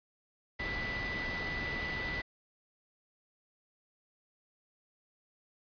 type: tone in noise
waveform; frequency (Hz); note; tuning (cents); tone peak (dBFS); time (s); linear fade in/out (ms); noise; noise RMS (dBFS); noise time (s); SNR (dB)
sine; 1981; B6; +5; -36; 0.59-2.22; 10; pink; -39; 0.59-2.22; 0
effects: resampled to 11025 Hz